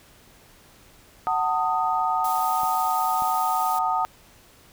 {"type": "chord", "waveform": "sine", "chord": "D# diminished", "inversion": "first", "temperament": "just", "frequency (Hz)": [746.7, 896, 1244.5], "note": ["F#5", "A5", "D#6"], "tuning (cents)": [16, 31, 0], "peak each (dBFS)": -25, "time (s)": [1.27, 4.05], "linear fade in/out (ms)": 0}
{"type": "noise", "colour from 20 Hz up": "blue", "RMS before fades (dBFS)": -36, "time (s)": [2.24, 3.79], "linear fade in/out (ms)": 5}
{"type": "clicks", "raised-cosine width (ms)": 3, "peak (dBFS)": -29, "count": 2, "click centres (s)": [2.634, 3.222]}
{"effects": ["pink hiss -53 dBFS RMS until 4.72 s"]}